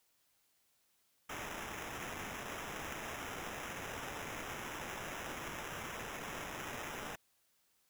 violet noise with sample-and-hold, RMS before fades -44 dBFS, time 1.29-7.16 s, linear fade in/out 10 ms, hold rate 4410 Hz, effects white hiss -75 dBFS RMS until 7.89 s

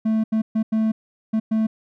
triangle tone bursts at uneven times, 220 Hz, A3, in tune, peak -15 dBFS, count 6, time 0.05-0.24 / 0.32-0.42 / 0.55-0.63 / 0.72-0.92 / 1.33-1.4 / 1.51-1.67 s, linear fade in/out 10 ms, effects none

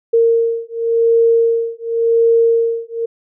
sine beating tone pair, 460 / 460.91 Hz, A#4 / A#4, -23 / -20 cents, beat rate 0.91 Hz, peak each -14 dBFS, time 0.13-3.06 s, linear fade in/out 10 ms, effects none

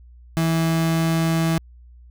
35% pulse tone, 163.6 Hz, E3, 13 cents flat, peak -16 dBFS, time 0.37-1.58 s, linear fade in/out 0 ms, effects added 60 Hz sine -43 dBFS peak until 2.1 s

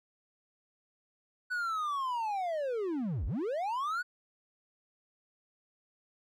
triangle linear two-way sweep, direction down then up, 1500 to 44.62 to 1500 Hz, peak -29 dBFS, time 1.5-4.03 s, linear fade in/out 20 ms, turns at 3.26 s, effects none

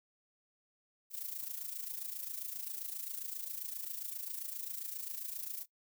violet noise with amplitude modulation, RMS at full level -39 dBFS, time 1.1-5.66 s, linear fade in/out 50 ms, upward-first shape sine, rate 27.5 Hz, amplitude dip 70%, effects noise-tail reverb RT60 0.1 s tail -19 dB re dry

